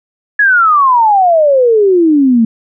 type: exponential sweep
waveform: sine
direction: down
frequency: 1710 to 220 Hz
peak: -5 dBFS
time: 0.39-2.45 s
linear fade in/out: 5 ms
effects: none